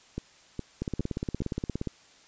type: two click trains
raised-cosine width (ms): 3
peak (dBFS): -17 / -19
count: 19 / 4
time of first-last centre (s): 0.82-1.873 / 0.18-1.42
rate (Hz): 17.1 / 2.42
effects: white hiss -57 dBFS RMS until 2.27 s + resampled to 16000 Hz